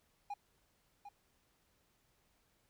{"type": "tone with echo", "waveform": "triangle", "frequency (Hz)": 815, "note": "G#5", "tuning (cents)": -33, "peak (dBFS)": -37, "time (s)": [0.3, 0.34], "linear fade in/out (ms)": 5, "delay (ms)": 750, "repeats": 1, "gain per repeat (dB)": -9, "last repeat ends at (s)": 1.09, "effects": ["pink hiss -75 dBFS RMS until 2.69 s"]}